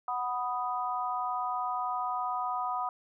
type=chord; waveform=sine; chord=B major; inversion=second; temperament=equal; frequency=740 / 987.8 / 1244.5 Hz; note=F#5 / B5 / D#6; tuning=0 / 0 / 0 cents; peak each=-34 dBFS; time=0.08-2.89 s; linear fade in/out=2 ms; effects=none